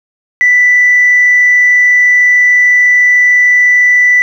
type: tone with frequency modulation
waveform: sine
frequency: 1979 Hz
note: B6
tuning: 3 cents sharp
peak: -3 dBFS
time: 0.41-4.22 s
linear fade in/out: 0 ms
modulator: 33.7 Hz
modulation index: 0.32
effects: tanh soft clip ceiling 0 dBFS + 7-bit